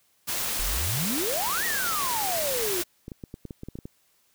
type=noise; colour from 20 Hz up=white; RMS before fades=-29 dBFS; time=0.27-2.84 s; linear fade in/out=20 ms
type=exponential two-way sweep; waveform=sine; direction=up then down; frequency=30.87 to 1941 to 338.6 Hz; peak=-28 dBFS; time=0.59-2.82 s; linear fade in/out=10 ms; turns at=1.65 s
type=clicks; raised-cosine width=3 ms; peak=-24 dBFS; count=11; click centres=3.081 / 3.118 / 3.238 / 3.341 / 3.453 / 3.508 / 3.634 / 3.686 / 3.755 / 3.788 / 3.855 s
effects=white hiss -66 dBFS RMS until 4.34 s